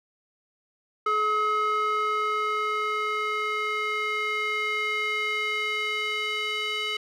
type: tone with band-pass filter sweep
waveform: square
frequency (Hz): 425.9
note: G#4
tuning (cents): +44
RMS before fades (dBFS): -27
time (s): 1.06-6.97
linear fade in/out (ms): 5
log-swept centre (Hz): 1300 to 2700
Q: 2.8
effects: none